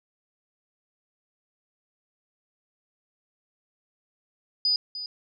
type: tone with echo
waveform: sine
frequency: 4951 Hz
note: D#8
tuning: 9 cents flat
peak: -20 dBFS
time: 4.65-4.76 s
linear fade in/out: 2 ms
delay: 300 ms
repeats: 1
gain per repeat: -12 dB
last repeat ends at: 5.06 s
effects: none